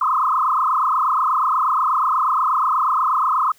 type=tone with frequency modulation; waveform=sine; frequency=1153 Hz; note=D6; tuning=32 cents flat; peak=-15 dBFS; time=0.01-3.52 s; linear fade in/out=5 ms; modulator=28.3 Hz; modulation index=5.1; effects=white hiss -54 dBFS RMS until 3.58 s